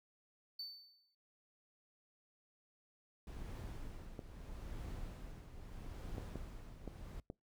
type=tone with exponential decay; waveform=triangle; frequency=4529 Hz; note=C#8; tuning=36 cents sharp; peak=-40 dBFS; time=0.59-1.15 s; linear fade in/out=5 ms; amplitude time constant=120 ms
type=noise with tremolo; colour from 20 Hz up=brown; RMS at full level=-45 dBFS; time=3.27-7.2 s; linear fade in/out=2 ms; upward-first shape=triangle; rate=0.78 Hz; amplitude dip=65%
type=clicks; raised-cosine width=2 ms; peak=-31 dBFS; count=5; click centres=4.192 / 6.182 / 6.357 / 6.877 / 7.301 s
effects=noise-tail reverb RT60 0.2 s tail -25 dB re dry